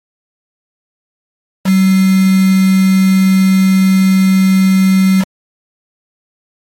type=tone with quantisation; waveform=sine; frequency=190 Hz; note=F#3; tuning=46 cents sharp; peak=-6 dBFS; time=1.64-5.25 s; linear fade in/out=50 ms; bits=3; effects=MP3 64 kbps